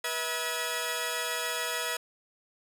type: tone cluster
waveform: 10% pulse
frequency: 485.5 / 645 / 1691 Hz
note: B4 / E5 / G#6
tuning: -30 / -38 / +31 cents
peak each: -26 dBFS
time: 0.04-1.97 s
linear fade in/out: 5 ms
effects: none